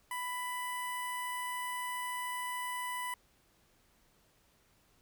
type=tone with notch filter; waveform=15% pulse; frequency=993 Hz; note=B5; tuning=9 cents sharp; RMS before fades=-38 dBFS; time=0.11-3.14 s; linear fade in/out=2 ms; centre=4200 Hz; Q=0.6; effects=pink hiss -69 dBFS RMS until 5.01 s